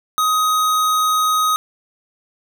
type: tone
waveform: square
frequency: 1256 Hz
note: D#6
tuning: 16 cents sharp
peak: -15 dBFS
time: 0.18-1.56 s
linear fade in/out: 0 ms
effects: none